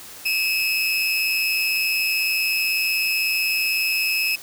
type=tone with amplitude modulation; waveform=30% pulse; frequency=2578 Hz; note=E7; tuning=39 cents flat; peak=-14 dBFS; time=0.25-4.36 s; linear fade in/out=10 ms; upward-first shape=sine; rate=180 Hz; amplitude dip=60%; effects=white hiss -40 dBFS RMS until 4.42 s